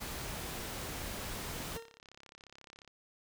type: noise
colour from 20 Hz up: pink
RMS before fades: -41 dBFS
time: 0-1.78 s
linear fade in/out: 20 ms
type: click train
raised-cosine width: 0.2 ms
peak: -36 dBFS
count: 58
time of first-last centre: 1.21-2.877 s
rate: 34.2 Hz
type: tone with exponential decay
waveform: 40% pulse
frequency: 458.7 Hz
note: A#4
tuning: 28 cents flat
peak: -38 dBFS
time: 1.76-1.99 s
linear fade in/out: 2 ms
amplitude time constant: 49 ms
effects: none